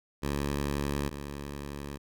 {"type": "tone pair in turn", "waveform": "10% pulse", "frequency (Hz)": [71.2, 71.2], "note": ["C#2", "C#2"], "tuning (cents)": [47, 47], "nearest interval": "unison", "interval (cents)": 0, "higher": "neither", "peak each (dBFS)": [-21, -29], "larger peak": "first", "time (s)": [[0.22, 1.1], [1.1, 1.98]], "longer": "neither", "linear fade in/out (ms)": 20, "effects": []}